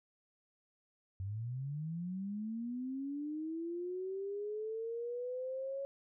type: linear sweep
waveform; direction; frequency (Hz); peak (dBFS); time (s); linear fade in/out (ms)
sine; up; 92.5 to 554.4; -37; 1.2-5.85; 0
effects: none